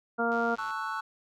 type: harmonic tone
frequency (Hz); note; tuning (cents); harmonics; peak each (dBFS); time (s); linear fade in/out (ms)
233.1; A#3; 0; 1 / 2 / 3 / 4 / 5 / 6; -32 / -31 / -31 / -36 / -39 / -30; 0.18-0.56; 20
type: click train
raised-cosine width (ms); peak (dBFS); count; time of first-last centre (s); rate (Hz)
0.2; -32; 42; 0.32-0.707; 106
type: chord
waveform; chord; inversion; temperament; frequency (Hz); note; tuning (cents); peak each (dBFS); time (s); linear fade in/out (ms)
triangle; F# minor seventh; first; equal; 880 / 1108.7 / 1318.5 / 1480; A5 / C#6 / E6 / F#6; 0 / 0 / 0 / 0; -35; 0.58-1.01; 10
effects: none